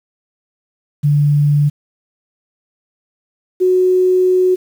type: tone pair in turn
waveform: sine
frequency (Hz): 146.1 / 368.1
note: D3 / F#4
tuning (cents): -9 / -9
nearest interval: octave + major third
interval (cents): 1600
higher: second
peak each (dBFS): -9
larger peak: neither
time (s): 1.03-1.7 / 3.6-4.56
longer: second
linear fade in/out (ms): 20
effects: 7-bit